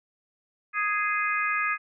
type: harmonic tone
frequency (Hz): 415.3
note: G#4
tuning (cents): 0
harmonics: 3 / 4 / 5 / 6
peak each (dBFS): -28 / -29 / -30 / -31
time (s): 0.73-1.78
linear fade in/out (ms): 50
effects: none